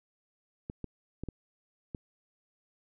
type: clicks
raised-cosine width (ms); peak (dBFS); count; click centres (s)
3; -24; 5; 0.699 / 0.843 / 1.236 / 1.287 / 1.948
effects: none